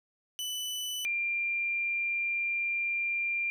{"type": "tone pair in turn", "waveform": ["sawtooth", "sine"], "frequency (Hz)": [2987, 2384], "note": ["F#7", "D7"], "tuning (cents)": [16, 25], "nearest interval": "major third", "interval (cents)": 391, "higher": "first", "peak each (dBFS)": [-30, -28], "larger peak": "second", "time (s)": [[0.39, 1.05], [1.05, 3.5]], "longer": "second", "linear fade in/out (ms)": 0, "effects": []}